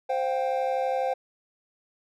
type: chord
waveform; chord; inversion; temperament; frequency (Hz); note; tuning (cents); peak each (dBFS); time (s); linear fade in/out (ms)
triangle; C suspended fourth; none; equal with one note detuned; 523.3 / 711.9 / 784; C5 / F5 / G5; 0 / +33 / 0; -25 / -29 / -27; 0.09-1.14; 10
effects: none